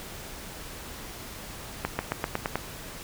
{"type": "accelerating click train", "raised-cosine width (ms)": 0.5, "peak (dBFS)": -11, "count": 7, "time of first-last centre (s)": [1.85, 2.556], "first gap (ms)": 140, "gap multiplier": 0.93, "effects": ["pink hiss -41 dBFS RMS until 3.03 s"]}